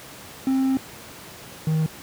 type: tone pair in turn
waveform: triangle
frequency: 265.1 / 157.63 Hz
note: C4 / D#3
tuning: +23 / +23 cents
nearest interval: major sixth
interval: 900 cents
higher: first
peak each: -16 dBFS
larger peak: neither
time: 0.47-0.77 / 1.67-1.86 s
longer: first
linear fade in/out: 0 ms
effects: pink hiss -41 dBFS RMS until 2.02 s + high-pass 100 Hz 12 dB/octave